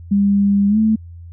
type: tone with pitch glide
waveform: sine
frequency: 200.5 to 218.6 Hz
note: G3 to A3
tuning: +39 to -11 cents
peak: -11 dBFS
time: 0.11-0.96 s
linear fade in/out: 10 ms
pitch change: +150 cents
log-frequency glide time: 0.68-0.78 s
effects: added 85 Hz sine -33 dBFS peak until 1.32 s